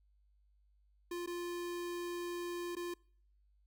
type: tone with dropouts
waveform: square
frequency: 349.2 Hz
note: F4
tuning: in tune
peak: -39 dBFS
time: 1.11-2.94 s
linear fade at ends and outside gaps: 5 ms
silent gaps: 1.262-1.273 / 2.753-2.766 s
effects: noise-tail reverb RT60 0.6 s tail -26 dB re dry + added 50 Hz sine -67 dBFS peak until 3.66 s